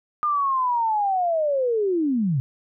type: linear sweep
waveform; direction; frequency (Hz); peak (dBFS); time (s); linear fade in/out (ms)
sine; down; 1218 to 122.5; -19; 0.23-2.4; 0
effects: none